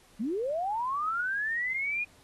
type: linear sweep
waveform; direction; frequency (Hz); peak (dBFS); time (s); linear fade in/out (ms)
sine; up; 191.6 to 2471; -28; 0.19-2.05; 20
effects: pink hiss -60 dBFS RMS until 2.23 s + AAC 32 kbps